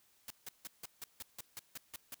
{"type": "noise bursts", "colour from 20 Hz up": "white", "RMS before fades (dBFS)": -45, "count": 11, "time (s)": [0.28, 2.144], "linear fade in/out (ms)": 2, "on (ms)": 24, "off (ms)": 160, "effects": ["white hiss -70 dBFS RMS until 2.2 s"]}